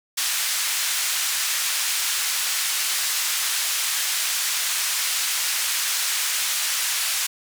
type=band-pass noise; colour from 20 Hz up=white; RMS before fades=-24 dBFS; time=0.17-7.27 s; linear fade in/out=10 ms; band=1400 to 9800 Hz; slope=12 dB/octave; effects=none